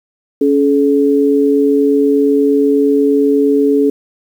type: tone pair together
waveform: sine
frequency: 280 / 428.4 Hz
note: C#4 / A4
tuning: +18 / -46 cents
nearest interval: perfect fifth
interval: 736 cents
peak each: -11 dBFS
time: 0.41-3.9 s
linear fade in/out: 5 ms
effects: 7-bit